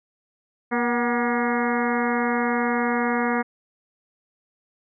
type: harmonic tone with a mistuned harmonic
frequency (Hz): 238.9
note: A#3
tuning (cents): +43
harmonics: 1 / 2 / 3 / 4 / 5 / 6 / 7 / 8 / 9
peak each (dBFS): -24 / -27 / -29 / -30 / -31 / -32 / -32 / -33 / -34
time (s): 0.71-3.43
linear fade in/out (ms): 20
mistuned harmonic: 3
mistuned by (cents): +56
effects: none